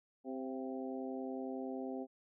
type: harmonic tone with a mistuned harmonic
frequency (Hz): 130.81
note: C3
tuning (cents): 0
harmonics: 2 / 3 / 4 / 5 / 6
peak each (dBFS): -41 / -45 / -47 / -49 / -51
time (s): 0.24-2.07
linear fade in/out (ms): 50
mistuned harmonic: 5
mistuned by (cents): +53
effects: none